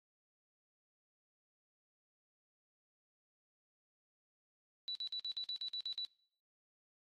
sine tone bursts, 3951 Hz, B7, in tune, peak -38 dBFS, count 10, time 4.88-6.05 s, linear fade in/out 0 ms, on 72 ms, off 50 ms, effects noise-tail reverb RT60 0.6 s tail -22 dB re dry + AAC 32 kbps

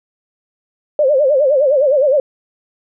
sine tone with vibrato, 560 Hz, C#5, 18 cents sharp, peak -9 dBFS, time 0.99-2.2 s, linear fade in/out 2 ms, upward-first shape sine, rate 9.7 Hz, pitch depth 150 cents each way, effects none

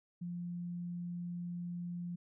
sine tone, 174.61 Hz, F3, in tune, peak -38 dBFS, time 0.21-2.16 s, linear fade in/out 10 ms, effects none

